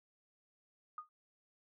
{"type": "tone with exponential decay", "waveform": "sine", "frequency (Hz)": 1231, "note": "D#6", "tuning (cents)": -19, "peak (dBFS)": -38, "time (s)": [0.98, 1.09], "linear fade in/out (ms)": 2, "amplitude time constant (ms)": 23, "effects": []}